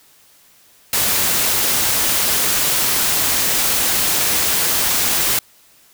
white noise, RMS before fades -17 dBFS, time 0.93-5.39 s, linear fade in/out 2 ms, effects white hiss -51 dBFS RMS until 5.93 s

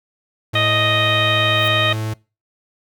45% pulse tone, 109.2 Hz, A2, 13 cents flat, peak -21 dBFS, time 0.53-2.14 s, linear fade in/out 10 ms
harmonic tone, 622.3 Hz, D#5, in tune, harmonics 1 / 2 / 3 / 4 / 5 / 6, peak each -22 / -22 / -22 / -22 / -22 / -22 dBFS, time 0.55-1.93 s, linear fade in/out 5 ms
violet noise with exponential growth, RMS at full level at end -31 dBFS, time 1.45-1.68 s, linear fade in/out 2 ms, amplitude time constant 49 ms
effects noise-tail reverb RT60 0.3 s tail -23 dB re dry

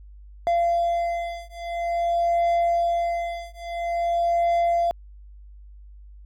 triangle beating tone pair, 686 / 686.49 Hz, F5 / F5, -31 / -30 cents, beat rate 0.49 Hz, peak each -22 dBFS, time 0.47-4.91 s, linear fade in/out 0 ms, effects added 50 Hz sine -42 dBFS peak until 6.25 s

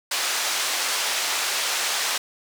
white band-pass noise, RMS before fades -25 dBFS, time 0.11-2.18 s, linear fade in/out 5 ms, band 610 to 6400 Hz, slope 12 dB/octave, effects none

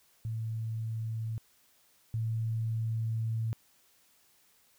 sine tone pair in turn, 112 / 112.45 Hz, A2 / A2, +31 / +38 cents, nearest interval unison, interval 7 cents, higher second, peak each -32 / -29 dBFS, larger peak second, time 0.25-1.38 / 2.14-3.53 s, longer second, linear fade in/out 0 ms, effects white hiss -66 dBFS RMS until 4.78 s

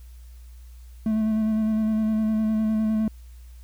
triangle tone with vibrato, 217.9 Hz, A3, 17 cents flat, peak -18 dBFS, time 1.06-3.08 s, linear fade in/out 2 ms, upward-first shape square, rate 9.8 Hz, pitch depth 16 cents each way, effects added 60 Hz sine -41 dBFS peak until 3.63 s + white hiss -60 dBFS RMS until 3.63 s

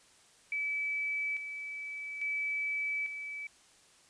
sine tone with tremolo, 2300 Hz, D7, 37 cents flat, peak -31 dBFS, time 0.52-3.47 s, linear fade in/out 2 ms, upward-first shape square, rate 0.59 Hz, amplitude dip 55%, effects white hiss -62 dBFS RMS until 4.09 s + resampled to 22050 Hz

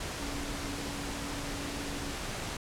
sine tone in noise, 283.3 Hz, C#4, 38 cents sharp, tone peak -41 dBFS, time 0.19-2.14 s, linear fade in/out 5 ms, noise pink, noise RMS -37 dBFS, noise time 0-2.57 s, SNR -7 dB, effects low-pass 9000 Hz 12 dB/octave

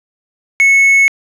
triangle tone, 2200 Hz, C#7, 14 cents flat, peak -4 dBFS, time 0.6-1.08 s, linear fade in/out 0 ms, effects resampled to 24000 Hz + 7-bit

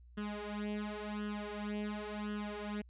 sawtooth tone with flanger, 208.8 Hz, G#3, 10 cents sharp, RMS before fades -40 dBFS, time 0.17-2.82 s, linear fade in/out 10 ms, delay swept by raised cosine 0.64 to 4.44 ms, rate 0.93 Hz, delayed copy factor +0.85, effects added 60 Hz sine -55 dBFS peak until 2.89 s + resampled to 8000 Hz

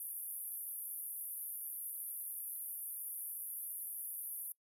white band-pass noise, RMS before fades -44 dBFS, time 0-4.52 s, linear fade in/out 2 ms, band 10000 to 14000 Hz, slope 96 dB/octave, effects noise-tail reverb RT60 0.1 s tail -23 dB re dry

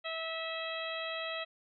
harmonic tone, 650 Hz, E5, 24 cents flat, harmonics 1 / 2 / 3 / 4 / 5 / 6, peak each -40 / -43 / -43 / -43 / -43 / -45 dBFS, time 0.04-1.45 s, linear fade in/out 20 ms, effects none

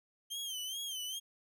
sawtooth tone with vibrato, 3136 Hz, G7, in tune, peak -35 dBFS, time 0.3-1.2 s, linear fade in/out 20 ms, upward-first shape sine, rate 2.4 Hz, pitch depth 99 cents each way, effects none

